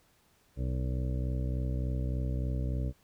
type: harmonic tone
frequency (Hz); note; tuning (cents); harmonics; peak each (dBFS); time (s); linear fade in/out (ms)
63.4; B1; +46; 1 / 2 / 3 / 4 / 5 / 7 / 8 / 9; -31 / -34 / -43 / -43 / -45 / -48 / -52 / -48; 0.56-2.93; 50
effects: pink hiss -67 dBFS RMS until 3.03 s